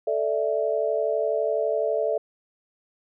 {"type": "chord", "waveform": "sine", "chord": "A suspended fourth", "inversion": "none", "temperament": "equal", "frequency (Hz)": [440, 587.3, 659.3], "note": ["A4", "D5", "E5"], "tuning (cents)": [0, 0, 0], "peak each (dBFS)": -26, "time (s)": [0.07, 2.18], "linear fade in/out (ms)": 5, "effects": []}